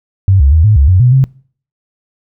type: tone with pitch steps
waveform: sine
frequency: 96.4 / 69.1 / 79.3 / 106.7 / 69.7 / 91.8 / 124.2 / 133.2 Hz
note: G2 / C#2 / D#2 / G#2 / C#2 / F#2 / B2 / C3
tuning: -28 / -5 / +33 / +47 / +10 / -13 / +10 / +31 cents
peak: -4 dBFS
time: 0.28-1.24 s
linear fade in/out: 0 ms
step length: 120 ms
effects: noise-tail reverb RT60 0.5 s tail -24 dB re dry